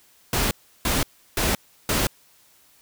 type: noise bursts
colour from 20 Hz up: pink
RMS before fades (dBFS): -22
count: 4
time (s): 0.33-2.07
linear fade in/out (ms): 2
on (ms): 180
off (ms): 340
effects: white hiss -57 dBFS RMS until 2.81 s